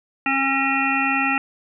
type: harmonic tone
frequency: 271 Hz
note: C#4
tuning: 39 cents flat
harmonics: 1 / 3 / 5 / 7 / 9 / 10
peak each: -25 / -25 / -25 / -25 / -25 / -25 dBFS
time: 0.26-1.38 s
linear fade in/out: 2 ms
effects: none